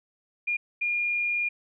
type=tone bursts at uneven times; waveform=sine; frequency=2419 Hz; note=D#7; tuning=49 cents flat; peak=-24 dBFS; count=2; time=0.47-0.57 / 0.81-1.49 s; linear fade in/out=10 ms; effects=none